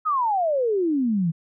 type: exponential sweep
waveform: sine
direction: down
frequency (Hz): 1300 to 156.6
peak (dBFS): -19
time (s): 0.05-1.32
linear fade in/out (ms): 20
effects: none